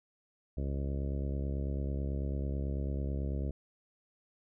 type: harmonic tone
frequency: 69.1 Hz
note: C#2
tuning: 5 cents flat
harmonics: 1 / 2 / 3 / 4 / 5 / 6 / 7 / 8 / 9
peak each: -33 / -39 / -43 / -45 / -47 / -49 / -50 / -51 / -52 dBFS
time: 0.57-3.51 s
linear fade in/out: 5 ms
effects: none